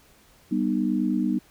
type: chord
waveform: sine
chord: G augmented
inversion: none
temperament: just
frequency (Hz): 196 / 245 / 306.2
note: G3 / B3 / D#4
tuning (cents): 0 / -14 / -28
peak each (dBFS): -26 / -25 / -26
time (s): 0.51-1.39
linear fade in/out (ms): 10
effects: pink hiss -57 dBFS RMS until 1.5 s